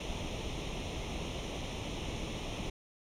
pink noise with comb filter, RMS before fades -38 dBFS, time 0-2.7 s, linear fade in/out 5 ms, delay 0.32 ms, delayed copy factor +0.75, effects low-pass 5000 Hz 12 dB/octave

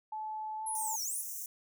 sine tone with pitch glide, 865 to 875.1 Hz, A5 to A5, -30 to -10 cents, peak -36 dBFS, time 0.12-0.96 s, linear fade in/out 5 ms, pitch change +20 cents, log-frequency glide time 0.57-0.64 s
sine linear two-way sweep, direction down then up, 11175 to 5400 to 11175 Hz, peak -35 dBFS, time 0.66-1.22 s, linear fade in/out 10 ms, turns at 1.03 s
white high-pass noise, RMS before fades -41 dBFS, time 0.75-1.46 s, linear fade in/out 2 ms, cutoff 5700 Hz, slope 96 dB/octave
effects none

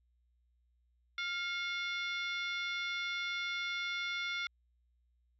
harmonic tone with a mistuned harmonic, 698.5 Hz, F5, in tune, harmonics 2 / 3 / 4 / 5 / 6 / 7 / 8, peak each -40 / -38 / -51 / -41 / -51 / -56 / -53 dBFS, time 1.18-4.47 s, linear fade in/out 2 ms, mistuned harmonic 3, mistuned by +56 cents, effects added 60 Hz sine -70 dBFS peak until 5.39 s

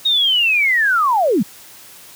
sine linear sweep, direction down, 3771 to 161.5 Hz, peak -12 dBFS, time 0.05-1.43 s, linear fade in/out 10 ms, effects white hiss -41 dBFS RMS until 2.15 s + high-pass 60 Hz 12 dB/octave

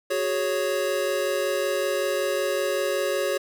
square chord, F# suspended second, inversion none, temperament equal, 370 / 415.3 / 554.4 Hz, F#4 / G#4 / C#5, 0 / 0 / 0 cents, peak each -30 / -30 / -26 dBFS, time 0.1-3.38 s, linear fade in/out 10 ms, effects none

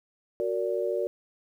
sine chord, Gb augmented, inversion none, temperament just, 370 / 462.5 / 578.1 Hz, Gb4 / Bb4 / D5, 0 / -14 / -27 cents, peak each -30 dBFS, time 0.4-1.07 s, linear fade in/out 0 ms, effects 10-bit

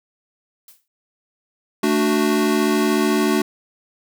blue noise with exponential decay, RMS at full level -41 dBFS, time 0.68-0.88 s, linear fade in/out 2 ms, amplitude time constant 43 ms
square chord, D major, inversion second, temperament equal, 220 / 293.7 / 370 Hz, A3 / D4 / F#4, 0 / 0 / 0 cents, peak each -21 dBFS, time 1.83-3.42 s, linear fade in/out 5 ms
effects none

